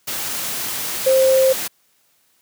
sine tone in noise, 527 Hz, C5, 12 cents sharp, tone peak -11 dBFS, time 1.06-1.53 s, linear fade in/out 10 ms, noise white, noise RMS -25 dBFS, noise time 0.07-1.68 s, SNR +11 dB, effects white hiss -61 dBFS RMS until 2.41 s + high-pass 80 Hz 12 dB/octave

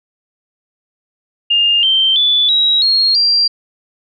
sine tone with pitch steps, 2818 / 3127 / 3469 / 3850 / 4271 / 4739 Hz, F7 / G7 / A7 / B7 / C8 / D8, +15 / -5 / -25 / -45 / +35 / +15 cents, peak -9 dBFS, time 1.5-3.48 s, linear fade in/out 10 ms, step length 330 ms, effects none

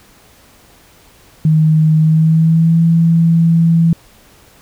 sine tone with pitch glide, 156.6 to 165.91 Hz, D#3 to E3, +11 to +11 cents, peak -7 dBFS, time 1.45-3.93 s, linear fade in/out 2 ms, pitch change +100 cents, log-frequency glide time 1.98-2.81 s, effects pink hiss -46 dBFS RMS until 4.61 s

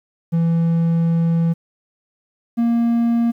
triangle tone pair in turn, 166.6 / 233.8 Hz, E3 / A#3, +19 / +5 cents, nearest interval tritone, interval 586 cents, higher second, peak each -12 dBFS, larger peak neither, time 0.32-1.54 / 2.57-3.32 s, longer first, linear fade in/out 20 ms, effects 9-bit

